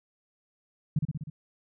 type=tone with echo; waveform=sine; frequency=151 Hz; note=D3; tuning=48 cents sharp; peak=-21 dBFS; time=0.96-0.99 s; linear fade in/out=5 ms; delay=62 ms; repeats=5; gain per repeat=-3 dB; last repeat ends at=1.3 s; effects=none